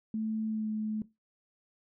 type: tone with pitch glide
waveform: sine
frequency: 219 to 215.6 Hz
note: A3 to A3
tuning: -8 to -35 cents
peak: -30 dBFS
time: 0.14-1.02 s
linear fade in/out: 2 ms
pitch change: -27 cents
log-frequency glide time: 0.47-0.69 s
effects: noise-tail reverb RT60 0.2 s tail -17 dB re dry